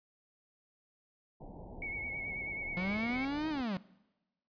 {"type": "low-pass noise", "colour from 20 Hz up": "pink", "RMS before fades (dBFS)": -48, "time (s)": [1.4, 3.62], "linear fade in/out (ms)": 10, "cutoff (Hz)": 930, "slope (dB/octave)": 96}
{"type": "tone with vibrato", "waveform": "sine", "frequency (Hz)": 2217, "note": "C#7", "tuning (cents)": 0, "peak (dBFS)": -37, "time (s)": [1.82, 3.25], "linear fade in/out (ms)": 2, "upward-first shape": "triangle", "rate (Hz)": 9.3, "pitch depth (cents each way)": 43}
{"type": "noise with exponential growth", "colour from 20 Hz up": "violet", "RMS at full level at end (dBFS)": -43, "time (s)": [2.65, 3.01], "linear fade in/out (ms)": 0, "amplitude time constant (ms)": 77}
{"type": "linear two-way sweep", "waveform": "45% pulse", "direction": "up then down", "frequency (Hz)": [174.61, 318.9, 175.3], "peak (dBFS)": -33, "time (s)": [2.77, 3.77], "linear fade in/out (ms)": 0, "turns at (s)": 3.49}
{"effects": ["noise-tail reverb RT60 1.0 s tail -21 dB re dry", "resampled to 11025 Hz"]}